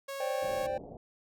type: tone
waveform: sawtooth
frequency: 550 Hz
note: C#5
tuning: 14 cents flat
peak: -33 dBFS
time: 0.08-0.67 s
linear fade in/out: 10 ms
type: chord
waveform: triangle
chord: C suspended second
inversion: none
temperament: just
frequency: 523.3 / 588.7 / 784.9 Hz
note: C5 / D5 / G5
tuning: 0 / +4 / +2 cents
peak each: -32 / -34 / -35 dBFS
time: 0.2-0.78 s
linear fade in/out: 5 ms
type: low-pass noise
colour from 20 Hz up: white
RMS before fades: -46 dBFS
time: 0.42-0.97 s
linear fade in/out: 2 ms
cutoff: 720 Hz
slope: 48 dB/octave
effects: none